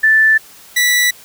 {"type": "tone pair in turn", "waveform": ["sine", "sawtooth"], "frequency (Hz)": [1760, 1962.9], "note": ["A6", "B6"], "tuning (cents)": [0, -11], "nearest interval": "major second", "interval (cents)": 189, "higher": "second", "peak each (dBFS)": -7, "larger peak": "neither", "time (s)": [[0.03, 0.38], [0.76, 1.11]], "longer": "neither", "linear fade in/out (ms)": 10, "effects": ["white hiss -41 dBFS RMS until 1.24 s"]}